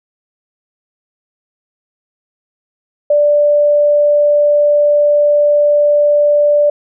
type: tone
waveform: sine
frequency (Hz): 587.3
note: D5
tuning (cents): 0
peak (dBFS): -7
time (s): 3.1-6.7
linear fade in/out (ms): 5
effects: none